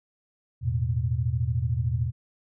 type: chord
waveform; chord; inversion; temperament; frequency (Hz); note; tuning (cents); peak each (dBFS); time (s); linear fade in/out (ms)
sine; E suspended fourth; none; equal; 82.41 / 110 / 123.47; E2 / A2 / B2; 0 / 0 / 0; -29 / -28 / -26; 0.61-2.12; 50
effects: none